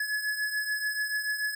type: beating tone pair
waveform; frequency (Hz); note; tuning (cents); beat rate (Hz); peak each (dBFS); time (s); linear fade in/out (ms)
square; 1700 / 1706.9; G#6 / G#6; +40 / +47; 6.9; -30 / -36; 0-1.55; 5
effects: none